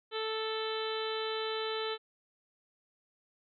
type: harmonic tone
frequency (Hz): 440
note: A4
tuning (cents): 0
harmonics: 1 / 2 / 3 / 4 / 5 / 6 / 7 / 8 / 9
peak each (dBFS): -35 / -43 / -41 / -45 / -48 / -49 / -43 / -45 / -43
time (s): 0.11-1.98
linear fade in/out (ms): 50
effects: none